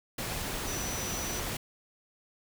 sine tone in noise, 5920 Hz, F#8, in tune, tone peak -38 dBFS, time 0.67-1.4 s, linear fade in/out 5 ms, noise pink, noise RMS -35 dBFS, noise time 0.18-1.57 s, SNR -6 dB, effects none

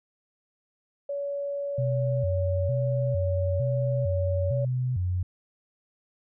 sine tone, 566 Hz, C#5, 36 cents sharp, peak -28 dBFS, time 1.09-4.65 s, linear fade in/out 5 ms
sine tone with vibrato, 107 Hz, A2, 48 cents flat, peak -24 dBFS, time 1.78-5.23 s, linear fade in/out 5 ms, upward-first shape square, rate 1.1 Hz, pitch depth 290 cents each way
effects none

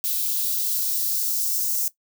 violet noise with high-pass filter sweep, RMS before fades -24 dBFS, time 0.04-1.88 s, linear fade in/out 0 ms, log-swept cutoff 3200 to 6100 Hz, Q 1.8, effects noise-tail reverb RT60 0.1 s tail -17 dB re dry

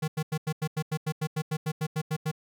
square tone bursts, 155.8 Hz, D#3, 3 cents sharp, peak -27 dBFS, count 16, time 0.02-2.315 s, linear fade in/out 10 ms, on 60 ms, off 89 ms, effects none

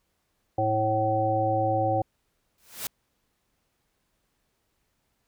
harmonic tone, 108.9 Hz, A2, 17 cents flat, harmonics 1 / 3 / 5 / 7, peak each -29 / -31 / -27 / -25 dBFS, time 0.58-2.02 s, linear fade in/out 5 ms
white noise with exponential growth, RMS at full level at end -29 dBFS, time 2.58-2.87 s, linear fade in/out 2 ms, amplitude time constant 63 ms
effects pink hiss -74 dBFS RMS until 5.27 s

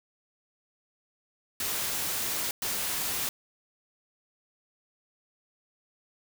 white noise bursts at uneven times, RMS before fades -31 dBFS, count 2, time 1.6-2.51 / 2.62-3.29 s, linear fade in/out 2 ms, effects none

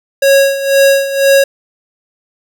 square tone with tremolo, 550 Hz, C#5, 14 cents flat, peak -5 dBFS, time 0.22-1.44 s, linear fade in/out 5 ms, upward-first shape sine, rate 2 Hz, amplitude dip 75%, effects none

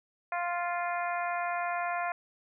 harmonic tone, 349.2 Hz, F4, in tune, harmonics 2 / 3 / 4 / 5 / 6 / 7, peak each -32 / -36 / -38 / -40 / -42 / -43 dBFS, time 0.32-2.12 s, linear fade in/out 2 ms, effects none

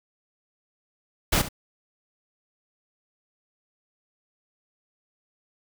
pink noise with echo, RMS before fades -21 dBFS, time 1.32-1.42 s, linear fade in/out 10 ms, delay 68 ms, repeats 1, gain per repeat -13 dB, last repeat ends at 1.488 s, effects none

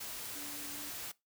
sine tone in noise, 290.2 Hz, D4, 21 cents flat, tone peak -50 dBFS, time 0.35-0.9 s, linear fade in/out 10 ms, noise white, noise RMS -43 dBFS, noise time 0-1.12 s, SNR -10 dB, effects noise-tail reverb RT60 0.2 s tail -21 dB re dry

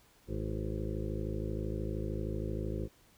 harmonic tone with a mistuned harmonic, 53 Hz, G#1, 36 cents sharp, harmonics 1 / 2 / 3 / 4 / 6 / 7 / 8 / 9 / 10, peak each -38 / -39 / -43 / -43 / -43 / -42 / -46 / -49 / -48 dBFS, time 0.27-2.89 s, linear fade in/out 50 ms, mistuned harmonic 9, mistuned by +57 cents, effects pink hiss -64 dBFS RMS until 3.17 s

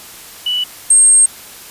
sine tone pair in turn, 2960 / 8494 Hz, F#7 / C9, 0 / +25 cents, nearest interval octave + tritone, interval 1825 cents, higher second, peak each -14 / -5 dBFS, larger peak second, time 0.46-0.64 / 0.9-1.26 s, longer second, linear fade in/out 5 ms, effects white hiss -35 dBFS RMS until 1.7 s + resampled to 32000 Hz

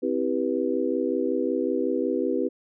sine chord, C major seventh, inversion none, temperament just, 261.6 / 327 / 392.4 / 490.5 Hz, C4 / E4 / G4 / B4, 0 / -14 / +2 / -12 cents, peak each -28 dBFS, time 0.02-2.49 s, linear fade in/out 20 ms, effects none

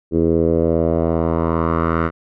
10% pulse tone with low-pass filter sweep, 82.41 Hz, E2, in tune, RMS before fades -17 dBFS, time 0.11-2.11 s, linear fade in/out 50 ms, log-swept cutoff 370 to 1500 Hz, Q 2.8, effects none

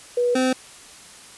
sine / 25% pulse tone pair in turn, 486.9 / 257.9 Hz, B4 / C4, -25 / -25 cents, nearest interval major seventh, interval 1100 cents, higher first, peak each -17 / -14 dBFS, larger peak second, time 0.17-0.35 / 0.35-0.53 s, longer neither, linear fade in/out 5 ms, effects white hiss -44 dBFS RMS until 1.37 s + resampled to 24000 Hz

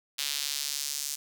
sawtooth tone with high-pass filter sweep, 143.4 Hz, D3, 41 cents flat, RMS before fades -33 dBFS, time 0.18-1.16 s, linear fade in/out 10 ms, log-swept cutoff 3600 to 6200 Hz, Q 1.4, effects none

